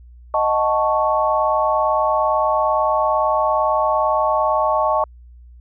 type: chord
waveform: sine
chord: D# half-diminished seventh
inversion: none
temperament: equal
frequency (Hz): 622.3 / 740 / 880 / 1108.7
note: D#5 / F#5 / A5 / C#6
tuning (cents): 0 / 0 / 0 / 0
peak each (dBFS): -19 / -25 / -20 / -20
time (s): 0.34-5.04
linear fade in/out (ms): 2
effects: added 60 Hz sine -40 dBFS peak until 5.6 s